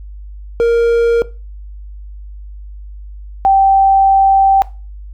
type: tone pair in turn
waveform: triangle / sine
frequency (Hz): 466.9 / 778.9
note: A#4 / G5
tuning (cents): +3 / -11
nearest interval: major sixth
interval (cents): 886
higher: second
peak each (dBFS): -6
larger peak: neither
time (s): 0.6-1.22 / 3.45-4.62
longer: second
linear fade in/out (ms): 0
effects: noise-tail reverb RT60 0.3 s tail -18 dB re dry + added 50 Hz sine -28 dBFS peak until 5.13 s